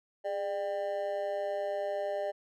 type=tone with amplitude modulation; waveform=triangle; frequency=599 Hz; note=D5; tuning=34 cents sharp; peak=-25 dBFS; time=0.24-2.32 s; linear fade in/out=20 ms; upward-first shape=sine; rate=189 Hz; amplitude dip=90%; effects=none